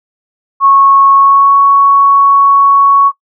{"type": "tone with pitch glide", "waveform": "sine", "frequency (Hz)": [1100, 1113.4], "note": ["C#6", "C#6"], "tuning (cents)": [-14, 7], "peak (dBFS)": -3, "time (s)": [0.6, 3.12], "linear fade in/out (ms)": 50, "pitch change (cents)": 21, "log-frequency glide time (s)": [1.13, 1.56], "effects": ["noise-tail reverb RT60 0.1 s tail -21 dB re dry"]}